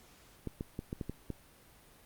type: clicks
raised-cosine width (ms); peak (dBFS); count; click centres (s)
3; -24; 7; 0.473 / 0.609 / 0.791 / 0.929 / 1.012 / 1.096 / 1.303
effects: pink hiss -60 dBFS RMS until 2.05 s + Opus 48 kbps